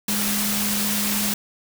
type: tone in noise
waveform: sine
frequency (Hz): 206.6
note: G#3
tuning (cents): -9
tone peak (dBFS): -26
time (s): 0.08-1.34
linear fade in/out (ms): 5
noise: white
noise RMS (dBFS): -24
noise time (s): 0.08-1.34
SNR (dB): -5
effects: none